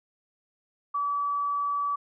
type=tone; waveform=sine; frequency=1148 Hz; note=D6; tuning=40 cents flat; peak=-25 dBFS; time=0.94-1.96 s; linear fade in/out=10 ms; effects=none